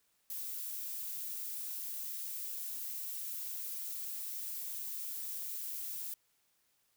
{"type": "noise", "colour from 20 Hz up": "violet", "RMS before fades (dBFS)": -41, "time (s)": [0.3, 6.14], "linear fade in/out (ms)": 2, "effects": ["white hiss -75 dBFS RMS until 6.96 s"]}